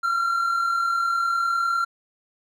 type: tone pair together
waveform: triangle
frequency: 1335 / 1374.9 Hz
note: E6 / F6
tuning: +22 / -27 cents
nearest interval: minor second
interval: 51 cents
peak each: -28 / -19 dBFS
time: 0.03-1.85 s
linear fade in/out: 10 ms
effects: none